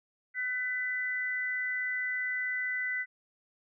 sine tone pair together, 1508 / 1996.6 Hz, F#6 / B6, +32 / +18 cents, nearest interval perfect fourth, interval 486 cents, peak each -36 / -31 dBFS, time 0.34-3.06 s, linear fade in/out 50 ms, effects none

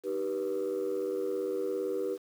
sine chord, Eb augmented, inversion none, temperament just, 311.1 / 388.9 / 486.1 Hz, Eb4 / G4 / B4, 0 / -14 / -28 cents, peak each -37 / -31 / -32 dBFS, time 0.03-2.18 s, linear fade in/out 50 ms, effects tanh soft clip ceiling -25 dBFS + 9-bit

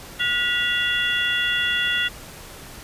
sine tone cluster, 1442 / 1945 / 2780 / 3381 Hz, F#6 / B6 / F7 / G#7, -45 / -27 / -9 / +30 cents, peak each -25 dBFS, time 0.19-2.09 s, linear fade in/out 20 ms, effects pink hiss -40 dBFS RMS until 2.83 s + resampled to 32000 Hz

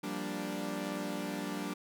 sawtooth chord, G minor seventh, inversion third, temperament equal with one note detuned, 174.61 / 196 / 234.2 / 293.7 Hz, F3 / G3 / Bb3 / D4, 0 / 0 / +8 / 0 cents, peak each -40 / -36 / -39 / -35 dBFS, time 0.03-1.74 s, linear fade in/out 10 ms, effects none

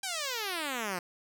5% pulse exponential sweep, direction down, 802 to 171.5 Hz, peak -21 dBFS, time 0.03-0.99 s, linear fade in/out 5 ms, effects none

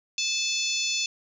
harmonic tone, 871 Hz, A5, 18 cents flat, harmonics 3 / 4 / 5 / 6 / 7 / 8, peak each -30 / -31 / -32 / -33 / -33 / -34 dBFS, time 0.18-1.06 s, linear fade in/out 2 ms, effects 10-bit

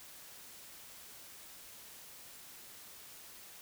silence, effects white hiss -53 dBFS RMS until 3.61 s

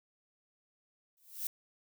violet noise with exponential growth, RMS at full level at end -33 dBFS, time 1.17-1.47 s, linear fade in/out 1 ms, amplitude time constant 64 ms, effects none

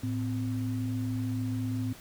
sine tone pair together, 109.52 / 257.2 Hz, A2 / C4, -8 / -30 cents, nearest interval octave + minor third, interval 1478 cents, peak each -31 / -32 dBFS, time 0.03-1.93 s, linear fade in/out 5 ms, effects pink hiss -50 dBFS RMS until 2 s

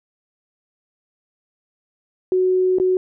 sine tone with dropouts, 370 Hz, F#4, in tune, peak -14 dBFS, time 2.32-2.97 s, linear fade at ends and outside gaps 1 ms, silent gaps 2.785-2.799 s, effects none

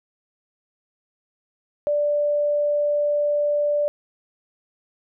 sine tone, 587 Hz, D5, 1 cent flat, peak -18 dBFS, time 1.87-3.88 s, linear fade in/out 0 ms, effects none

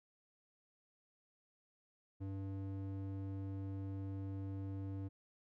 square tone with band-pass filter, 97.1 Hz, G2, 16 cents flat, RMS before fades -43 dBFS, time 2.2-5.09 s, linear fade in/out 20 ms, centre 190 Hz, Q 2.1, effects none

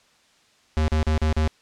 square tone bursts, 77.78 Hz, D#2, in tune, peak -19 dBFS, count 5, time 0.77-1.476 s, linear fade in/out 0 ms, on 110 ms, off 39 ms, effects white hiss -59 dBFS RMS until 1.61 s + low-pass 6000 Hz 12 dB/octave

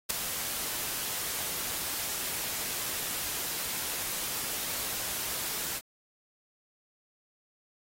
white noise with ADSR envelope, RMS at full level -24 dBFS, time 0.09-5.81 s, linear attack 16 ms, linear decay 3 ms, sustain -10 dB, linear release 46 ms, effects AAC 48 kbps

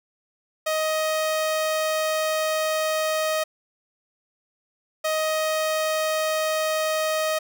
sawtooth tone pair in turn, 627 / 627 Hz, D#5 / D#5, +13 / +13 cents, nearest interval unison, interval 0 cents, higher neither, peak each -18 dBFS, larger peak neither, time 0.66-3.44 / 5.04-7.39 s, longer first, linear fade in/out 10 ms, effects none

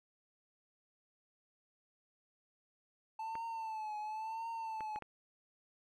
triangle tone with vibrato, 880 Hz, A5, in tune, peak -37 dBFS, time 3.19-4.99 s, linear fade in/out 5 ms, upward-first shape triangle, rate 0.96 Hz, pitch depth 78 cents each way
clicks, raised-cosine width 0.5 ms, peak -31 dBFS, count 4, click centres 3.354 / 4.807 / 4.96 / 5.023 s
effects none

